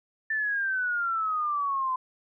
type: exponential sweep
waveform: sine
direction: down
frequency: 1780 to 1019 Hz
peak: -25 dBFS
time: 0.3-1.96 s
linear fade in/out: 5 ms
effects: none